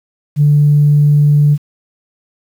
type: tone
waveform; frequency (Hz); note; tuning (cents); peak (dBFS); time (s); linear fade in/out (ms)
sine; 146.83; D3; 0; -5; 0.36-1.58; 50
effects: tanh soft clip ceiling -1 dBFS + 7-bit